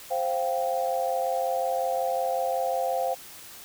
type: chord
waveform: sine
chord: C suspended fourth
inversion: none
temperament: equal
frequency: 523.3 / 698.5 / 784 Hz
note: C5 / F5 / G5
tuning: 0 / 0 / 0 cents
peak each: -28 / -28 / -30 dBFS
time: 0.1-3.15 s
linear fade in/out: 20 ms
effects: white hiss -45 dBFS RMS until 3.64 s